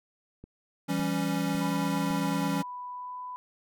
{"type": "click train", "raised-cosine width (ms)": 3, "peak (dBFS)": -32, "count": 4, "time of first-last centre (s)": [0.44, 2.107], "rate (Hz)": 1.8}
{"type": "chord", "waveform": "square", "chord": "C# diminished", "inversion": "first", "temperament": "equal with one note detuned", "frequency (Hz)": [167.6, 196, 277.2], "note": ["E3", "G3", "C#4"], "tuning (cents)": [29, 0, 0], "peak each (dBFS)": [-32, -33, -31], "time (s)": [0.88, 2.63], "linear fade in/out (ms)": 20}
{"type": "tone with pitch glide", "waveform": "sine", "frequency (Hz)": [990, 996.9], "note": ["B5", "B5"], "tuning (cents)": [4, 16], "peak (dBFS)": -36, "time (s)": [1.61, 3.36], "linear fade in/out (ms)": 0, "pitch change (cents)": 12, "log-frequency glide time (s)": [2.9, 3.17]}
{"effects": []}